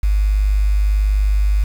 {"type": "tone with quantisation", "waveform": "sine", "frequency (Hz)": 50.7, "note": "G#1", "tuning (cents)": -41, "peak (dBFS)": -12, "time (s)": [0.03, 1.64], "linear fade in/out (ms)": 5, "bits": 6, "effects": []}